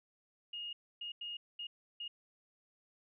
sine tone bursts at uneven times, 2856 Hz, F7, 38 cents sharp, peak -40 dBFS, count 5, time 0.53-0.73 / 1.01-1.12 / 1.21-1.37 / 1.59-1.67 / 2-2.08 s, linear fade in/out 5 ms, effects none

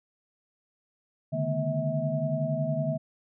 sine tone cluster, 142.4 / 153.2 / 214.4 / 239.9 / 645 Hz, C#3 / D#3 / A3 / A#3 / E5, +47 / -27 / -45 / +50 / -38 cents, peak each -32 / -30 / -38 / -35 / -30 dBFS, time 1.32-2.98 s, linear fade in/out 20 ms, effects none

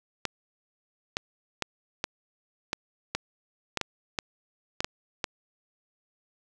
clicks, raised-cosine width 0.2 ms, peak -10 dBFS, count 12, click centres 0.253 / 1.169 / 1.623 / 2.041 / 2.731 / 3.15 / 3.773 / 3.813 / 4.188 / 4.805 / 4.845 / 5.242 s, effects none

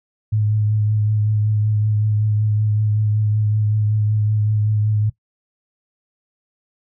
sine tone with vibrato, 106.4 Hz, G#2, 42 cents sharp, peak -15 dBFS, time 0.32-5.1 s, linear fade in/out 10 ms, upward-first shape triangle, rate 5.3 Hz, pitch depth 26 cents each way, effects noise-tail reverb RT60 0.1 s tail -18 dB re dry

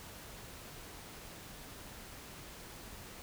silence, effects pink hiss -50 dBFS RMS until 3.22 s

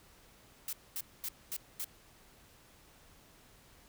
blue noise bursts, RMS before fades -38 dBFS, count 5, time 0.68-1.845 s, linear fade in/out 2 ms, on 49 ms, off 230 ms, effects pink hiss -61 dBFS RMS until 3.88 s

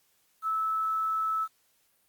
sine tone with quantisation, 1306 Hz, E6, 17 cents flat, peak -26 dBFS, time 0.42-1.48 s, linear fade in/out 50 ms, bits 9, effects white hiss -69 dBFS RMS until 2.08 s + Opus 48 kbps

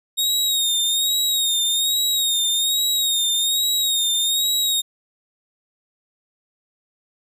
sawtooth tone with vibrato, 3729 Hz, A#7, in tune, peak -15 dBFS, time 0.17-4.82 s, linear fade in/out 20 ms, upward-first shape sine, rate 1.2 Hz, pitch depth 58 cents each way, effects none

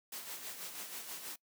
white noise with tremolo, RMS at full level -43 dBFS, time 0.12-1.36 s, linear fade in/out 5 ms, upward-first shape sine, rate 6.2 Hz, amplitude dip 50%, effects noise-tail reverb RT60 0.1 s tail -23 dB re dry + high-pass 200 Hz 12 dB/octave

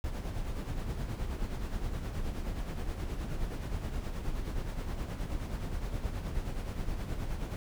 brown noise with tremolo, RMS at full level -33 dBFS, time 0.04-7.56 s, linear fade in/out 0 ms, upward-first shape sine, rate 9.5 Hz, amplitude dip 50%, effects none

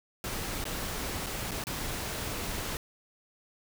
pink noise with dropouts, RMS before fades -35 dBFS, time 0.24-2.77 s, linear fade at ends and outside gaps 1 ms, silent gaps 0.641-0.653 / 1.262-1.266 / 1.51-1.516 / 1.639-1.669 s, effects none

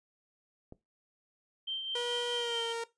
click, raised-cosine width 2 ms, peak -33 dBFS, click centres 0.724 s
sine tone with tremolo, 3136 Hz, G7, in tune, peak -32 dBFS, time 1.67-2.73 s, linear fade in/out 10 ms, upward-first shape triangle, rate 4.7 Hz, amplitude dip 50%
sawtooth tone with pitch glide, 482 to 462.4 Hz, B4 to A#4, -42 to -14 cents, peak -30 dBFS, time 1.95-2.84 s, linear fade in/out 5 ms, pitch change -72 cents, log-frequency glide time 2.34-2.62 s
effects noise-tail reverb RT60 0.2 s tail -18 dB re dry + resampled to 22050 Hz

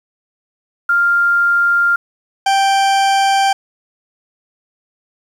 sine / 40% pulse tone pair in turn, 1396.9 / 784 Hz, F6 / G5, 0 / 0 cents, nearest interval minor seventh, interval 1000 cents, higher first, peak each -10 dBFS, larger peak neither, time 0.89-1.96 / 2.46-3.53 s, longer neither, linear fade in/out 5 ms, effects low-pass 8000 Hz 12 dB/octave + 7-bit

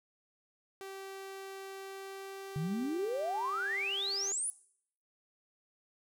sawtooth tone with pitch glide, 387.8 to 394.6 Hz, G4 to G4, -19 to +11 cents, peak -39 dBFS, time 0.81-4.32 s, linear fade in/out 0 ms, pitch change +30 cents, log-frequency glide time 1.78-4.2 s
sine exponential sweep, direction up, 141.5 to 10340 Hz, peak -32 dBFS, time 2.56-4.5 s, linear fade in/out 0 ms
effects noise-tail reverb RT60 0.6 s tail -18 dB re dry

